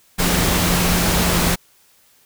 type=tone in noise; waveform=sine; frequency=176.5 Hz; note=F3; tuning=19 cents sharp; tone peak=-21 dBFS; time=0.18-1.56 s; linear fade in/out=20 ms; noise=pink; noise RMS=-18 dBFS; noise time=0.18-1.56 s; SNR=-6 dB; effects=white hiss -55 dBFS RMS until 2.25 s